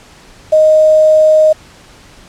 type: tone with quantisation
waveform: sine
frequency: 622.3 Hz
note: D#5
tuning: in tune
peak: -4 dBFS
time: 0.52-1.53 s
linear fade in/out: 10 ms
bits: 5
effects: pink hiss -40 dBFS RMS until 2.28 s + low-pass 8000 Hz 12 dB/octave